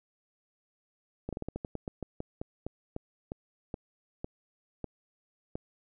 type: slowing click train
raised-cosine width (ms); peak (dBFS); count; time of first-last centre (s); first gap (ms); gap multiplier
2; -22; 19; 1.29-5.555; 37; 1.19
effects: none